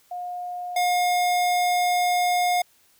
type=tone pair in turn; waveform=sine / square; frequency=715 / 715 Hz; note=F5 / F5; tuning=+41 / +41 cents; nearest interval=unison; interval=0 cents; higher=neither; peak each=-29 / -20 dBFS; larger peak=second; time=0.11-0.76 / 0.76-2.62 s; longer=second; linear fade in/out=5 ms; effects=white hiss -60 dBFS RMS until 2.99 s